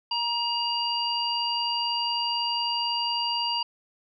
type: harmonic tone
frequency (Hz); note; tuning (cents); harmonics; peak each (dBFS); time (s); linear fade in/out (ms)
946; A#5; +25; 1 / 3 / 5; -29 / -29 / -29; 0.11-3.63; 5
effects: none